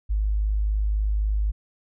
sine tone, 51.91 Hz, G#1, in tune, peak -20 dBFS, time 0.09-1.52 s, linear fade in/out 20 ms, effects none

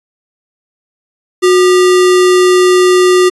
sine tone with sample-and-hold, 364.8 Hz, F#4, 24 cents flat, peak -4 dBFS, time 1.42-3.3 s, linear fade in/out 20 ms, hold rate 1575 Hz, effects resampled to 24000 Hz

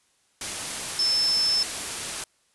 sine tone in noise, 5274 Hz, E8, in tune, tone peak -20 dBFS, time 0.99-1.63 s, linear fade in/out 2 ms, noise white, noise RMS -31 dBFS, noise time 0.41-2.24 s, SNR +8 dB, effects white hiss -66 dBFS RMS until 2.54 s + resampled to 24000 Hz

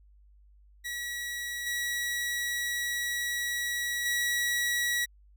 sawtooth tone with level steps, 1927 Hz, B6, 43 cents flat, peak -30 / -26 / -23 dBFS, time 0.84-5.06 s, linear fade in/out 20 ms, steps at 1.66 / 4.05 s, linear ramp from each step 10 ms, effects added 50 Hz sine -55 dBFS peak until 5.36 s

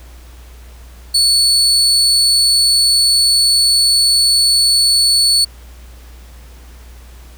35% pulse tone, 4435 Hz, C#8, in tune, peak -8 dBFS, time 1.14-5.45 s, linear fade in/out 10 ms, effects added 60 Hz sine -35 dBFS peak until 7.37 s + pink hiss -45 dBFS RMS until 7.37 s

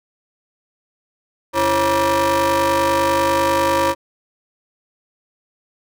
30% pulse ring-modulated tone, 207.7 Hz, G#3, in tune, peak -9 dBFS, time 1.53-3.95 s, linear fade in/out 50 ms, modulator 752 Hz, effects none

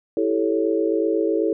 sine chord, A dominant seventh, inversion second, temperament equal, 329.6 / 392 / 440 / 554.4 Hz, E4 / G4 / A4 / C#5, 0 / 0 / 0 / 0 cents, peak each -22 / -25 / -22 / -27 dBFS, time 0.17-1.53 s, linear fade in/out 2 ms, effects none

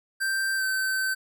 square tone with pitch glide, 1568 to 1540.2 Hz, G6 to G6, 0 to -31 cents, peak -25 dBFS, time 0.2-1.15 s, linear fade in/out 20 ms, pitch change -31 cents, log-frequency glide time 0.56-0.63 s, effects none

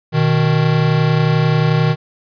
square tone pair together, 124.26 / 155.56 Hz, B2 / D#3, +11 / 0 cents, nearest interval major third, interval 389 cents, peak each -17 / -14 dBFS, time 0.12-1.96 s, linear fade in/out 50 ms, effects resampled to 11025 Hz

